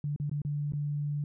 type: tone with dropouts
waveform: sine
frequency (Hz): 146.2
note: D3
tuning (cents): -7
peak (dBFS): -29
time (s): 0.04-1.24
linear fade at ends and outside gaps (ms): 2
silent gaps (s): 0.162-0.199 / 0.296-0.314 / 0.418-0.449 / 0.722-0.734
effects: none